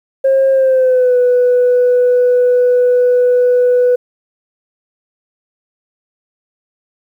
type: tone with pitch glide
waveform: sine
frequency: 536 to 494.4 Hz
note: C5 to B4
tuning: +42 to +2 cents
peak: -6 dBFS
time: 0.24-3.96 s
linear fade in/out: 10 ms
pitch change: -140 cents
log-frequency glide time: 0.51-1.17 s
effects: tanh soft clip ceiling -5 dBFS + 8-bit